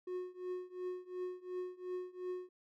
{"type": "tone with tremolo", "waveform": "triangle", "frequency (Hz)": 364, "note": "F#4", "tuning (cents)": -28, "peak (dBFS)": -34, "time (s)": [0.07, 2.49], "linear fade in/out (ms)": 5, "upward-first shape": "triangle", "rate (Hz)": 2.8, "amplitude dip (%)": 95, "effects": []}